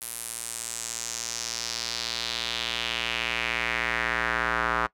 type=tone with band-pass filter sweep; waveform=square; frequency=58.27 Hz; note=A#1; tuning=in tune; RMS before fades=-30 dBFS; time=0.01-4.87 s; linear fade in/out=10 ms; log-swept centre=11000 to 1300 Hz; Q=2.6; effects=noise-tail reverb RT60 0.1 s tail -20 dB re dry